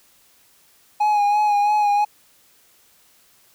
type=tone with vibrato; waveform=triangle; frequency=830.6 Hz; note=G#5; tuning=in tune; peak=-13 dBFS; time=1-2.05 s; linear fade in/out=10 ms; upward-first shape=sine; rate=3 Hz; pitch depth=32 cents each way; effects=white hiss -56 dBFS RMS until 3.54 s